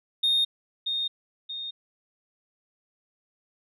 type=tone with echo; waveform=sine; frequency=3686 Hz; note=A#7; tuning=20 cents flat; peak=-18 dBFS; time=0.23-0.45 s; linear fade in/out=10 ms; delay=630 ms; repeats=2; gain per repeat=-7 dB; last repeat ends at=1.71 s; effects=tanh soft clip ceiling -18 dBFS